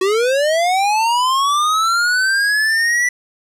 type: linear sweep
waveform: square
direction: up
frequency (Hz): 366.9 to 1975.5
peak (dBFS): -14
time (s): 0.01-3.09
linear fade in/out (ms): 5
effects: low-pass 9000 Hz 12 dB/octave + 7-bit